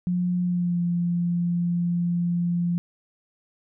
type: tone with pitch glide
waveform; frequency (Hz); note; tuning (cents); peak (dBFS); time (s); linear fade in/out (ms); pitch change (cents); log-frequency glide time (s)
sine; 178.4 to 173.42; F3 to F3; +37 to -12; -21; 0.07-2.78; 0; -49; 0.43-0.81
effects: none